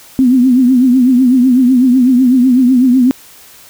sine tone with vibrato, 253.2 Hz, B3, 43 cents sharp, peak -5 dBFS, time 0.19-3.11 s, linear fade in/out 0 ms, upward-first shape triangle, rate 8 Hz, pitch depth 110 cents each way, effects white hiss -39 dBFS RMS until 3.69 s

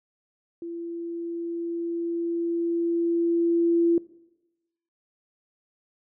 sine tone with level ramp, 338.6 Hz, E4, 46 cents sharp, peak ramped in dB -32 to -17 dBFS, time 0.62-3.98 s, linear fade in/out 2 ms, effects noise-tail reverb RT60 1.0 s tail -21 dB re dry

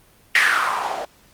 violet noise with low-pass filter sweep, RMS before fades -19 dBFS, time 0.35-1.05 s, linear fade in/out 5 ms, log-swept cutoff 2000 to 610 Hz, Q 4.6, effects pink hiss -54 dBFS RMS until 1.33 s + Opus 32 kbps

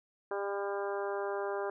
harmonic tone, 200 Hz, G3, 35 cents sharp, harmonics 2 / 3 / 4 / 5 / 6 / 7 / 8, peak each -35 / -39 / -41 / -43 / -45 / -46 / -47 dBFS, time 0.31-1.7 s, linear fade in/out 2 ms, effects none

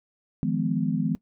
sine chord, F half-diminished seventh, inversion third, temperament just, 157.15 / 174.61 / 209.5 / 251.4 Hz, Eb3 / F3 / Ab3 / Cb4, +18 / 0 / +15 / +31 cents, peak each -28 dBFS, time 0.43-1.15 s, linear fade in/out 0 ms, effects noise-tail reverb RT60 0.1 s tail -20 dB re dry

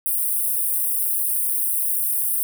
white high-pass noise, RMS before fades -22 dBFS, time 0.06-2.43 s, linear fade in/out 0 ms, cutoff 8800 Hz, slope 96 dB/octave, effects none

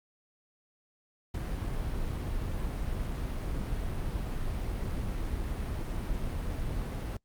brown noise, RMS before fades -33 dBFS, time 1.34-7.17 s, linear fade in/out 5 ms, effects noise-tail reverb RT60 0.1 s tail -26 dB re dry + Opus 48 kbps

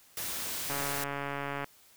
white noise, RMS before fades -36 dBFS, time 0.17-1.04 s, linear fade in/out 2 ms
click train, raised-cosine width 0.5 ms, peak -20 dBFS, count 134, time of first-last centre 0.7-1.643 s, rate 141 Hz
effects white hiss -60 dBFS RMS until 1.96 s

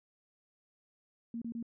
sine tone bursts, 232.3 Hz, A#3, 6 cents flat, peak -36 dBFS, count 3, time 1.34-1.627 s, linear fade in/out 2 ms, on 77 ms, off 28 ms, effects none

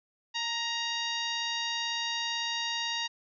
harmonic tone with a mistuned harmonic, 938 Hz, A#5, 11 cents sharp, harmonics 1 / 2 / 3 / 4 / 5 / 6 / 7, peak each -38 / -37 / -36 / -35 / -39 / -43 / -47 dBFS, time 0.34-3.08 s, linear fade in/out 20 ms, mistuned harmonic 1, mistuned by -22 cents, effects none

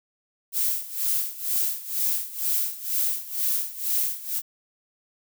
violet noise with tremolo, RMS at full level -23 dBFS, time 0.52-4.42 s, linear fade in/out 50 ms, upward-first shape sine, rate 2.1 Hz, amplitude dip 85%, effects none

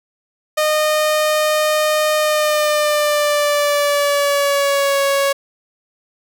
sawtooth tone with pitch glide, 613 to 555.7 Hz, D#5 to C#5, -26 to +4 cents, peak -10 dBFS, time 0.57-5.33 s, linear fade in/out 10 ms, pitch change -170 cents, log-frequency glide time 2.16-5 s, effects none

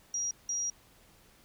sine tone bursts at uneven times, 5720 Hz, F8, 41 cents sharp, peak -30 dBFS, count 2, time 0.14-0.31 / 0.49-0.7 s, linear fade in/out 2 ms, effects pink hiss -61 dBFS RMS until 1.44 s

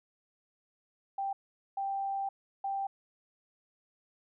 sine tone bursts at uneven times, 786 Hz, G5, 4 cents sharp, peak -31 dBFS, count 3, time 1.18-1.33 / 1.77-2.29 / 2.64-2.87 s, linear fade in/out 5 ms, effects none

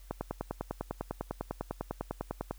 click train, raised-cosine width 1 ms, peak -19 dBFS, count 25, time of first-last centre 0.11-2.51 s, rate 10 Hz, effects added 45 Hz sine -49 dBFS peak until 2.58 s + white hiss -62 dBFS RMS until 2.58 s

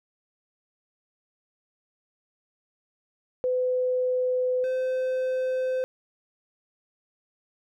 sine / triangle tone pair in turn, 505 / 514.7 Hz, B4 / C5, +39 / -29 cents, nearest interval unison, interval 32 cents, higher second, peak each -22 dBFS, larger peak neither, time 3.44-4.64 / 4.64-5.84 s, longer neither, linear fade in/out 0 ms, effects none

